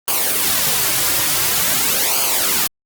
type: noise with flanger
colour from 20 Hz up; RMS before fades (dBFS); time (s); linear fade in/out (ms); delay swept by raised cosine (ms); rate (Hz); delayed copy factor
white; -17; 0.08-2.67; 0; 0.53 to 4.63; 0.47; -0.7
effects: Opus 32 kbps